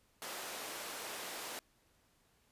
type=high-pass noise; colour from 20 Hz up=pink; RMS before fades=-44 dBFS; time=0.22-1.59 s; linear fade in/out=0 ms; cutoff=450 Hz; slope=12 dB/octave; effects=pink hiss -72 dBFS RMS until 2.51 s + resampled to 32000 Hz